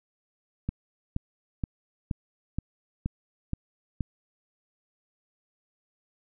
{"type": "click train", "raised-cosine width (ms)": 5, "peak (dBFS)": -16, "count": 8, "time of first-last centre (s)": [0.69, 4.008], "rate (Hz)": 2.11, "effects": []}